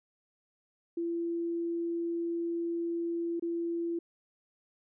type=tone with dropouts; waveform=sine; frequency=338.5 Hz; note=E4; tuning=46 cents sharp; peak=-30 dBFS; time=0.97-3.99 s; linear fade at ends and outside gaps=5 ms; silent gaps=3.397-3.423 s; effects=none